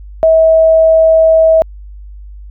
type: tone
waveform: sine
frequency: 645 Hz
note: E5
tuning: 38 cents flat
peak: -4 dBFS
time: 0.23-1.62 s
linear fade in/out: 0 ms
effects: added 50 Hz sine -28 dBFS peak until 2.5 s